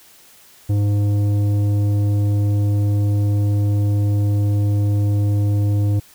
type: tone with tanh clipping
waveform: sine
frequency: 102.5 Hz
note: G#2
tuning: 22 cents flat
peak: -16 dBFS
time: 0.69-6 s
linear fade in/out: 10 ms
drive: 10 dB
effects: white hiss -48 dBFS RMS until 6.14 s